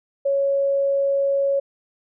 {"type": "tone", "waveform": "sine", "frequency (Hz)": 554.4, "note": "C#5", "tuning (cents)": 0, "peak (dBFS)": -17, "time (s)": [0.25, 1.6], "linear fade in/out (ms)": 10, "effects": []}